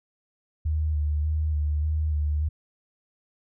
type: tone with vibrato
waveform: sine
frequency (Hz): 76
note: D#2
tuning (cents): -40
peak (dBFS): -22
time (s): 0.65-2.49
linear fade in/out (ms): 10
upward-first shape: square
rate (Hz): 1.7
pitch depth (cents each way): 30
effects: none